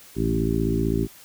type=harmonic tone with a mistuned harmonic; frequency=55.7 Hz; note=A1; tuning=22 cents sharp; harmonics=1 / 2 / 3 / 4 / 5 / 6 / 7; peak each=-28 / -28 / -28 / -28 / -28 / -28 / -28 dBFS; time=0.15-1.08 s; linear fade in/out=50 ms; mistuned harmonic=2; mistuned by=+39 cents; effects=white hiss -48 dBFS RMS until 1.24 s